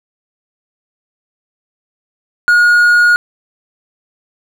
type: tone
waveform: triangle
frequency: 1439 Hz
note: F#6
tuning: 49 cents flat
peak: -4 dBFS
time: 2.48-3.16 s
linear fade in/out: 0 ms
effects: none